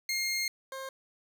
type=tone pair in turn; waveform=20% pulse; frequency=2130 / 532.5 Hz; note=C7 / C5; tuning=+30 / +30 cents; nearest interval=2 octaves; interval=2400 cents; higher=first; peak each=-24 / -33 dBFS; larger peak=first; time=0.09-0.48 / 0.72-0.89 s; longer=first; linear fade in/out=2 ms; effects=none